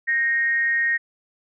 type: tone with frequency modulation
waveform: sine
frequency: 1864.7 Hz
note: A#6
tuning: in tune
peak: -18 dBFS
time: 0.07-0.98 s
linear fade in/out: 20 ms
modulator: 269 Hz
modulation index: 0.33
effects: none